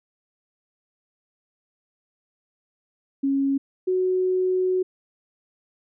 sine tone pair in turn, 274.6 / 369.8 Hz, C#4 / F#4, -16 / -1 cents, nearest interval perfect fourth, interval 515 cents, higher second, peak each -19 dBFS, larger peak neither, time 3.23-3.58 / 3.87-4.83 s, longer second, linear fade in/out 10 ms, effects none

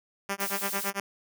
5% pulse tone with tremolo, 198.2 Hz, G3, 19 cents sharp, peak -16 dBFS, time 0.29-1 s, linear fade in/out 2 ms, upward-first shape sine, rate 8.9 Hz, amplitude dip 100%
blue noise, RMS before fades -34 dBFS, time 0.4-0.9 s, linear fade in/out 2 ms
effects none

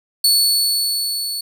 sawtooth tone with level ramp, 4435 Hz, C#8, in tune, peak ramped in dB -8 to -20 dBFS, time 0.24-1.41 s, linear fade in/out 5 ms, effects none

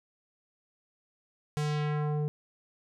square tone with low-pass filter sweep, 149.7 Hz, D3, 33 cents sharp, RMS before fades -30 dBFS, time 1.57-2.28 s, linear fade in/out 0 ms, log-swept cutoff 9700 to 410 Hz, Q 1.1, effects none

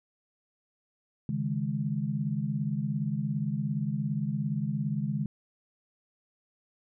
sine chord, C# suspended second, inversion none, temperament just, 138.59 / 155.92 / 207.9 Hz, C#3 / D#3 / G#3, 0 / +4 / +2 cents, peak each -32 dBFS, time 1.29-5.26 s, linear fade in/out 2 ms, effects none

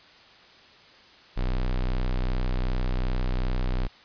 square tone, 31.32 Hz, B0, 25 cents sharp, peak -24 dBFS, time 1.36-3.88 s, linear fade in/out 20 ms, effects white hiss -52 dBFS RMS until 4.04 s + resampled to 11025 Hz

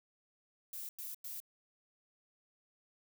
violet noise bursts, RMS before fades -44 dBFS, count 3, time 0.73-1.402 s, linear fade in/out 2 ms, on 160 ms, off 96 ms, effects none

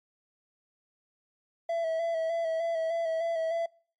triangle tone with vibrato, 659.3 Hz, E5, in tune, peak -25 dBFS, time 1.69-3.66 s, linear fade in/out 5 ms, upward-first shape square, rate 3.3 Hz, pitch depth 28 cents each way, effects noise-tail reverb RT60 0.5 s tail -26 dB re dry + MP3 48 kbps

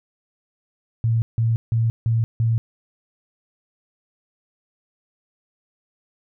sine tone bursts, 114.2 Hz, A#2, 35 cents flat, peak -16 dBFS, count 5, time 1.04-2.58 s, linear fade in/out 0 ms, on 180 ms, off 160 ms, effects none

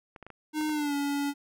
clicks, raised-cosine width 0.5 ms, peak -30 dBFS, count 6, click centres 0.162 / 0.227 / 0.266 / 0.303 / 0.611 / 0.694 s
square tone with pitch glide, 306.6 to 284.4 Hz, D#4 to C#4, -25 to +45 cents, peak -28 dBFS, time 0.53-1.34 s, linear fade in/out 50 ms, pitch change -130 cents, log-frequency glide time 0.7-0.94 s
effects none

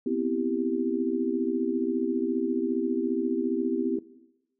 sine chord, C major seventh, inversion third, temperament equal, 246.9 / 261.6 / 329.6 / 392 Hz, B3 / C4 / E4 / G4, 0 / 0 / 0 / 0 cents, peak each -30 dBFS, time 0.06-3.99 s, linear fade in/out 5 ms, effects noise-tail reverb RT60 1.0 s tail -19 dB re dry

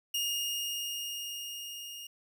sawtooth tone with level ramp, 2843 Hz, F7, 30 cents sharp, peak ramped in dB -26 to -39 dBFS, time 0.14-2.07 s, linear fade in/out 5 ms, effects none

